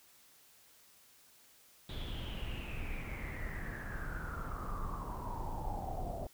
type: noise with low-pass filter sweep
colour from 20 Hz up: brown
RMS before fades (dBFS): -40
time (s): 1.89-6.27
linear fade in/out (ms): 2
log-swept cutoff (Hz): 3600 to 660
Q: 9.4
effects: white hiss -63 dBFS RMS until 6.33 s

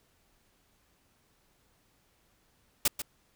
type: noise with echo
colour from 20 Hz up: white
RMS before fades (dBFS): -24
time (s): 2.85-2.88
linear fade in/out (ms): 5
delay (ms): 140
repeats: 1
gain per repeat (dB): -11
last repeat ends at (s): 3.02
effects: pink hiss -69 dBFS RMS until 3.35 s

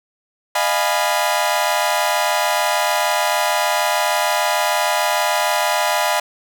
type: chord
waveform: sawtooth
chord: F half-diminished seventh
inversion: third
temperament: equal with one note detuned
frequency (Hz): 611.9 / 698.5 / 830.6 / 987.8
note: Eb5 / F5 / Ab5 / Cb6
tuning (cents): -29 / 0 / 0 / 0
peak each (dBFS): -18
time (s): 0.55-6.2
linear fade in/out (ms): 5
effects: none

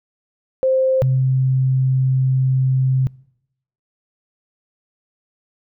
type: tone pair in turn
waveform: sine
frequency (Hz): 524 / 131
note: C5 / C3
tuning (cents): +2 / +2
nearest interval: 2 octaves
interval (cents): 2400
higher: first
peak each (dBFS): -13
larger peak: neither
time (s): 0.63-1.02 / 1.02-3.07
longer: second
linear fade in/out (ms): 0
effects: noise-tail reverb RT60 0.8 s tail -25 dB re dry

